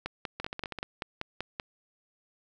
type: two click trains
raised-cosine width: 0.3 ms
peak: -20 / -17 dBFS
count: 7 / 9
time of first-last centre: 0.4-0.787 / 0.06-1.598 s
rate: 15.5 / 5.2 Hz
effects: none